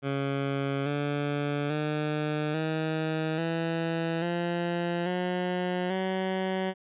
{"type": "tone with pitch steps", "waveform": "15% pulse", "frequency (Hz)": [138.59, 144.81, 151.31, 158.1, 165.19, 172.61, 180.35, 188.45], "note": ["C#3", "D3", "D#3", "D#3", "E3", "F3", "F#3", "F#3"], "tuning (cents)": [0, -24, -48, 28, 4, -20, -44, 32], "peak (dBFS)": -21, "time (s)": [0.02, 6.74], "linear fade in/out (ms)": 50, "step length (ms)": 840, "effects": ["resampled to 8000 Hz"]}